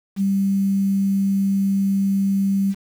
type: tone with quantisation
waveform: sine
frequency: 196 Hz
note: G3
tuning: in tune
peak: -16 dBFS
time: 0.16-2.75 s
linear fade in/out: 50 ms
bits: 7
effects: none